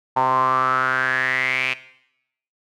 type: tone with band-pass filter sweep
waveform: sawtooth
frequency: 129.9 Hz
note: C3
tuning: 12 cents flat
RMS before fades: -20 dBFS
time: 0.16-1.74 s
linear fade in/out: 10 ms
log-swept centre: 900 to 2500 Hz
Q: 7.9
effects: noise-tail reverb RT60 0.8 s tail -17 dB re dry